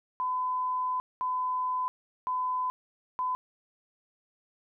sine tone bursts at uneven times, 1010 Hz, B5, 39 cents sharp, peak -27 dBFS, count 4, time 0.2-1 / 1.21-1.88 / 2.27-2.7 / 3.19-3.35 s, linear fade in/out 0 ms, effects none

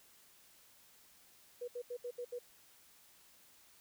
sine tone bursts at uneven times, 487.2 Hz, B4, 24 cents flat, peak -39 dBFS, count 6, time 1.61-1.68 / 1.75-1.82 / 1.9-1.97 / 2.04-2.11 / 2.18-2.25 / 2.32-2.39 s, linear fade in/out 10 ms, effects white hiss -64 dBFS RMS until 3.8 s

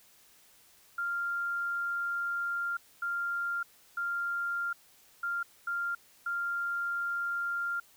sine tone bursts at uneven times, 1394 Hz, F6, 4 cents flat, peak -30 dBFS, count 6, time 0.98-2.77 / 3.02-3.63 / 3.97-4.73 / 5.23-5.43 / 5.67-5.95 / 6.26-7.8 s, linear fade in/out 5 ms, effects white hiss -61 dBFS RMS until 7.96 s

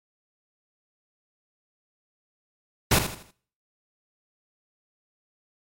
pink noise with echo, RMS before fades -19 dBFS, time 2.91-2.99 s, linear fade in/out 5 ms, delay 80 ms, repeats 4, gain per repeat -9 dB, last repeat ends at 3.31 s, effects noise-tail reverb RT60 0.5 s tail -20 dB re dry + MP3 64 kbps

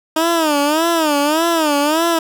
15% pulse tone with vibrato, 311.1 Hz, D#4, in tune, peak -7 dBFS, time 0.16-2.19 s, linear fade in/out 5 ms, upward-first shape sine, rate 1.7 Hz, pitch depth 150 cents each way, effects none

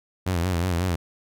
sawtooth tone with vibrato, 88.5 Hz, F2, 23 cents sharp, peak -18 dBFS, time 0.26-0.96 s, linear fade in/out 10 ms, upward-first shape sine, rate 5.5 Hz, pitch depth 97 cents each way, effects none

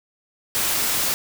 white noise, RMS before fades -22 dBFS, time 0.55-1.14 s, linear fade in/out 0 ms, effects none

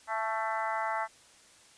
harmonic tone with a mistuned harmonic, 222.5 Hz, A3, 20 cents sharp, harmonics 3 / 4 / 5 / 6 / 7 / 8 / 9, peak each -37 / -33 / -38 / -37 / -42 / -43 / -40 dBFS, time 0.07-1.08 s, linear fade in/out 50 ms, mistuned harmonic 4, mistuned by -27 cents, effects white hiss -58 dBFS RMS until 1.77 s + resampled to 22050 Hz

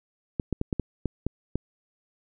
clicks, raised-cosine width 3 ms, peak -13 dBFS, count 8, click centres 0.398 / 0.527 / 0.614 / 0.728 / 0.797 / 1.057 / 1.266 / 1.556 s, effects none

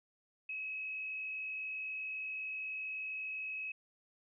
sine tone with frequency modulation, 2564 Hz, E7, 49 cents flat, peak -38 dBFS, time 0.49-3.72 s, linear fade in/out 5 ms, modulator 52.5 Hz, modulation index 0.64, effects none

